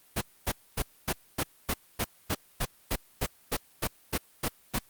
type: noise bursts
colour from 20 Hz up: pink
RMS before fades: -28 dBFS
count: 16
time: 0.16-4.79 s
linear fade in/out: 10 ms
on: 55 ms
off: 250 ms
effects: white hiss -60 dBFS RMS until 4.89 s + Opus 32 kbps